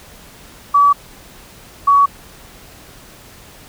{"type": "tone pair in turn", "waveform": "sine", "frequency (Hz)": [1145, 1127.3], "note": ["D6", "C#6"], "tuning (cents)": [-44, 29], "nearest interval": "unison", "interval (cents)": 27, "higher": "first", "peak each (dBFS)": -7, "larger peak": "neither", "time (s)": [[0.74, 0.93], [1.87, 2.06]], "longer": "neither", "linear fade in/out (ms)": 10, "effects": ["pink hiss -41 dBFS RMS until 3.68 s"]}